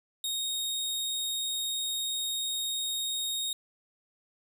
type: tone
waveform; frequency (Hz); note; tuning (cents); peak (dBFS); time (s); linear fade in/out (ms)
sawtooth; 3729; A#7; 0; -27; 0.24-3.53; 2
effects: none